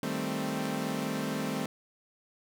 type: chord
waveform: sawtooth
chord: A half-diminished seventh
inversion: second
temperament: equal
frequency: 155.56 / 196 / 220 / 261.6 Hz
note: Eb3 / G3 / A3 / C4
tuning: 0 / 0 / 0 / 0 cents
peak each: -34 / -33 / -32 / -31 dBFS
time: 0.03-1.66 s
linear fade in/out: 2 ms
effects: none

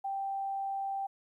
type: tone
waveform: sine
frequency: 784 Hz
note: G5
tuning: in tune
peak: -32 dBFS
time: 0.04-1.07 s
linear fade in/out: 10 ms
effects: 12-bit

